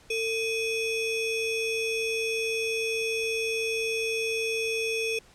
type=ring-modulated tone; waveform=square; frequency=1480 Hz; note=F#6; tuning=in tune; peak=-24 dBFS; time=0.1-5.19 s; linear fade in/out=5 ms; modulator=1030 Hz; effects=pink hiss -56 dBFS RMS until 5.34 s + low-pass 9000 Hz 12 dB/octave

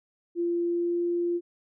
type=tone with pitch glide; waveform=sine; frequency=344.2 to 346.6 Hz; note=F4 to F4; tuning=-25 to -13 cents; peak=-24 dBFS; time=0.35-1.41 s; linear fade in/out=50 ms; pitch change=+12 cents; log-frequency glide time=0.63-1.02 s; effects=none

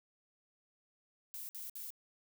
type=noise bursts; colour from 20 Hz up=violet; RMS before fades=-45 dBFS; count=3; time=1.34-1.904 s; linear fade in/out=0 ms; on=150 ms; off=57 ms; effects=none

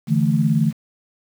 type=chord; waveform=sine; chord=D suspended second; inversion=none; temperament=equal; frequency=146.83 / 164.81 / 220 Hz; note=D3 / E3 / A3; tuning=0 / 0 / 0 cents; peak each=-19 dBFS; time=0.07-0.73 s; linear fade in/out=50 ms; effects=7-bit

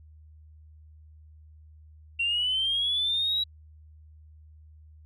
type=linear sweep; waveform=sine; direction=up; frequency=2728 to 3896 Hz; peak=-23 dBFS; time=2.19-3.44 s; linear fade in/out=10 ms; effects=tanh soft clip ceiling -19 dBFS + added 77 Hz sine -49 dBFS peak until 5.05 s

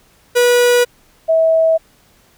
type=tone pair in turn; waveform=45% pulse / sine; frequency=486.8 / 648 Hz; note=B4 / E5; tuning=-25 / -30 cents; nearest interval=perfect fourth; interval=495 cents; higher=second; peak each=-9 dBFS; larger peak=neither; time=0.35-0.85 / 1.28-1.78 s; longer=neither; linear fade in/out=20 ms; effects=pink hiss -52 dBFS RMS until 2.37 s

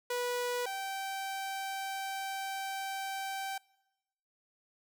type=tone pair in turn; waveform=sawtooth; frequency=489.4 / 776.9 Hz; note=B4 / G5; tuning=-16 / -16 cents; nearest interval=minor sixth; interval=800 cents; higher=second; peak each=-28 / -32 dBFS; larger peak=first; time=0.1-0.66 / 0.66-3.58 s; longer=second; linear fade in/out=5 ms; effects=noise-tail reverb RT60 1.0 s tail -24 dB re dry

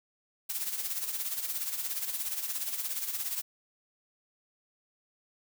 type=noise with tremolo; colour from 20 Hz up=blue; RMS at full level=-32 dBFS; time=0.49-3.42 s; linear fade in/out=10 ms; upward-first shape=sine; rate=17 Hz; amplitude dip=60%; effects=none

